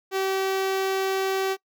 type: tone with notch filter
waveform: sawtooth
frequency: 384.1 Hz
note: G4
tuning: 35 cents flat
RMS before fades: -25 dBFS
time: 0.11-1.57 s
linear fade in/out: 50 ms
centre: 9200 Hz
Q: 1.9
effects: noise-tail reverb RT60 0.1 s tail -23 dB re dry